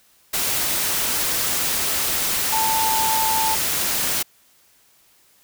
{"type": "tone in noise", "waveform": "sine", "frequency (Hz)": 886, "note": "A5", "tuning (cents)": 12, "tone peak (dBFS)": -20, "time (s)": [2.52, 3.55], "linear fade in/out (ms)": 10, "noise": "white", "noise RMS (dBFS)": -22, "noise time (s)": [0.33, 4.23], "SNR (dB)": -1, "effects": ["white hiss -57 dBFS RMS until 5.43 s"]}